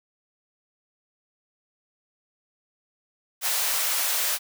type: high-pass noise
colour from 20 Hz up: white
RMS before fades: -25 dBFS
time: 3.41-4.39 s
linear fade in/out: 50 ms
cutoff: 550 Hz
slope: 24 dB/octave
effects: none